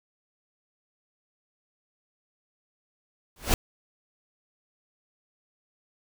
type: noise with exponential growth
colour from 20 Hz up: pink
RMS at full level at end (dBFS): -18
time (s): 3.36-3.54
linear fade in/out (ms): 2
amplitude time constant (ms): 37
effects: none